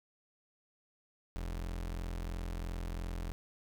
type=tone; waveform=35% pulse; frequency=42.93 Hz; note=F1; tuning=29 cents flat; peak=-35 dBFS; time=1.36-3.32 s; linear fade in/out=0 ms; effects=none